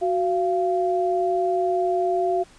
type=tone pair together; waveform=sine; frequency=370 / 688.9 Hz; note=F#4 / F5; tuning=0 / -24 cents; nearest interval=major seventh; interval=1076 cents; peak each=-22 dBFS; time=0.01-2.44 s; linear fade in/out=20 ms; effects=pink hiss -52 dBFS RMS until 2.58 s + resampled to 22050 Hz